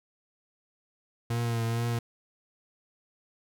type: tone with vibrato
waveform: 40% pulse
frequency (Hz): 116.4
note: A#2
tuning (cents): -2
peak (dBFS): -26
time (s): 1.3-1.99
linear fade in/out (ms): 5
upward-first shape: triangle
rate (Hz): 2.2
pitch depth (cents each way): 36
effects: none